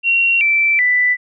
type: tone with pitch steps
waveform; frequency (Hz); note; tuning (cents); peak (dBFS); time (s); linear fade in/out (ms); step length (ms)
sine; 2743 / 2333 / 1984.9; F7 / D7 / B6; -32 / -12 / +8; -11; 0.03-1.17; 50; 380
effects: none